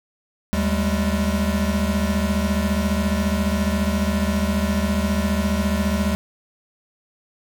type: tone cluster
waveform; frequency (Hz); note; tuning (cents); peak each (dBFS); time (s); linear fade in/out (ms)
square; 76.7 / 195.8 / 210.4; D#2 / G3 / G#3; -24 / -2 / +23; -24; 0.53-6.15; 0
effects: none